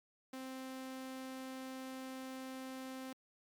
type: tone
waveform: sawtooth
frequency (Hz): 261.6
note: C4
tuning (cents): 0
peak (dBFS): -40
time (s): 0.33-3.13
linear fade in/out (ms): 5
effects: MP3 96 kbps